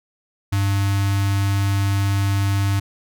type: tone with notch filter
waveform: square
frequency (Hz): 99.1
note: G2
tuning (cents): +19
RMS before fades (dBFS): -19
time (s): 0.52-2.8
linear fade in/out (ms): 10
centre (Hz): 480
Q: 0.86
effects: none